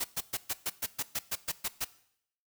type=noise bursts; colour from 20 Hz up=white; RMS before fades=-32 dBFS; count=12; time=0-1.848 s; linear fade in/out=10 ms; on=44 ms; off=120 ms; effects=noise-tail reverb RT60 0.7 s tail -18 dB re dry